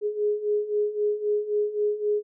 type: beating tone pair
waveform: sine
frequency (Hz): 415.3 / 419.1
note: G#4 / G#4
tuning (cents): 0 / +16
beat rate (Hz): 3.8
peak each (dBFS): -28 / -24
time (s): 0.01-2.23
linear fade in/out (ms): 50
effects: none